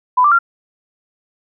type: tone with pitch steps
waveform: sine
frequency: 1000 / 1175.5 / 1381.9 Hz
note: B5 / D6 / F6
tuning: +21 / +1 / -19 cents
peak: -8 dBFS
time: 0.17-0.389 s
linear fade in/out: 10 ms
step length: 73 ms
effects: none